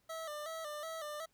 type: tone with vibrato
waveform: 25% pulse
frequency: 622.3 Hz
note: D#5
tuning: in tune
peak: -37 dBFS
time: 0.09-1.26 s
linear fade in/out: 10 ms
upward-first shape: square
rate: 2.7 Hz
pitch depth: 73 cents each way
effects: pink hiss -75 dBFS RMS until 1.33 s